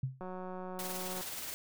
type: tone with exponential decay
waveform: sine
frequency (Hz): 131.1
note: C3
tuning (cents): +4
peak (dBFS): -28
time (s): 0.03-0.24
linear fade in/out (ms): 5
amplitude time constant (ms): 45
type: click train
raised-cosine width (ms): 1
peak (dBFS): -30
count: 185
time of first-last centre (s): 0.21-1.21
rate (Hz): 184
type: noise with tremolo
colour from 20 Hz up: white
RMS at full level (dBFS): -40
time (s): 0.79-1.54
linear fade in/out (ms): 0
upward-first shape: sine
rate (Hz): 19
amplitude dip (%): 35
effects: none